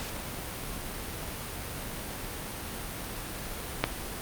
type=click; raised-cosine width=0.3 ms; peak=-6 dBFS; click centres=3.84 s; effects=pink hiss -37 dBFS RMS until 4.21 s + Opus 48 kbps